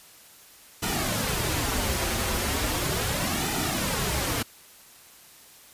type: noise with flanger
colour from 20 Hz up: pink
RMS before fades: -27 dBFS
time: 0.82-4.43 s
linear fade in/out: 10 ms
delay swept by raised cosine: 1.8 to 6.9 ms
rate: 0.37 Hz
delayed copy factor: -0.65
effects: white hiss -51 dBFS RMS until 5.73 s + resampled to 32000 Hz